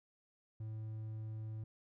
triangle tone, 109.4 Hz, A2, 9 cents flat, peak -39 dBFS, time 0.6-1.64 s, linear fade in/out 5 ms, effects none

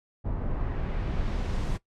brown noise with low-pass filter sweep, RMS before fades -29 dBFS, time 0.24-1.78 s, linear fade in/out 20 ms, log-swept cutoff 940 to 9400 Hz, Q 0.79, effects noise-tail reverb RT60 0.1 s tail -17 dB re dry

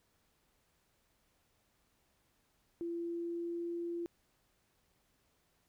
sine tone with pitch glide, 339.8 to 342.4 Hz, F4 to F4, -47 to -34 cents, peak -36 dBFS, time 2.81-4.06 s, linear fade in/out 0 ms, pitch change +13 cents, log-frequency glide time 2.91-3.75 s, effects pink hiss -75 dBFS RMS until 5.68 s

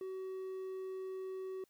triangle tone, 377.7 Hz, F#4, 36 cents sharp, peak -38 dBFS, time 0.01-1.64 s, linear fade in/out 2 ms, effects white hiss -75 dBFS RMS until 1.69 s

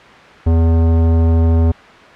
sine tone with tanh clipping, 82.41 Hz, E2, in tune, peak -11 dBFS, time 0.46-1.72 s, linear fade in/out 10 ms, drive 17 dB, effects white hiss -38 dBFS RMS until 2.15 s + low-pass 2000 Hz 12 dB/octave

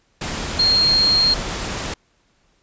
sine tone in noise, 4227 Hz, C8, 17 cents sharp, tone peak -13 dBFS, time 0.59-1.34 s, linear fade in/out 5 ms, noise pink, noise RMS -26 dBFS, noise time 0.21-1.94 s, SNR +10 dB, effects pink hiss -62 dBFS RMS until 2.62 s + resampled to 16000 Hz

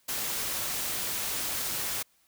white noise, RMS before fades -32 dBFS, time 0.08-2.03 s, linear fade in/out 10 ms, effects white hiss -67 dBFS RMS until 2.27 s

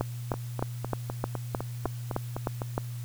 two click trains, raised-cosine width 1 ms, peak -13 / -18 dBFS, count 10 / 10, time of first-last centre 0.01-2.779 / 0.34-2.618 s, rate 3.25 / 3.95 Hz, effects added 120 Hz sine -34 dBFS peak until 3.04 s + white hiss -51 dBFS RMS until 3.04 s

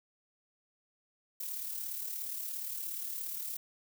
violet noise with amplitude modulation, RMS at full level -37 dBFS, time 1.4-3.57 s, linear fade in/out 5 ms, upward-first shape sine, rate 37.1 Hz, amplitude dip 45%, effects none

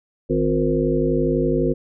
harmonic tone with a mistuned harmonic, 51.91 Hz, G#1, in tune, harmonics 1 / 3 / 5 / 7 / 9 / 10, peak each -27 / -24 / -23 / -22 / -23 / -27 dBFS, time 0.29-1.74 s, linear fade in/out 20 ms, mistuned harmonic 7, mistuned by -27 cents, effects none

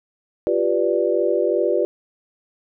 sine chord, G dominant seventh, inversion third, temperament equal, 349.2 / 392 / 493.9 / 587.3 Hz, F4 / G4 / B4 / D5, 0 / 0 / 0 / 0 cents, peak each -22 dBFS, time 0.47-1.85 s, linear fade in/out 0 ms, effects none

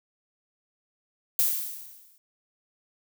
violet noise with exponential decay, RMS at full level -21 dBFS, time 1.39-2.18 s, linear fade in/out 1 ms, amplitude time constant 170 ms, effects none

